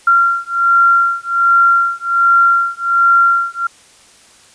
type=beating tone pair; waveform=sine; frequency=1377 / 1378.3 Hz; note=F6 / F6; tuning=-25 / -23 cents; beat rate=1.3 Hz; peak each=-12 dBFS; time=0.07-3.67 s; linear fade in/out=5 ms; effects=white hiss -45 dBFS RMS until 4.54 s + resampled to 22050 Hz